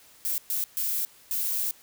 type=noise bursts at uneven times; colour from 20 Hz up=violet; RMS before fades=-28 dBFS; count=4; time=0.25-0.38 / 0.5-0.64 / 0.77-1.05 / 1.31-1.71 s; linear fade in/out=0 ms; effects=white hiss -55 dBFS RMS until 1.82 s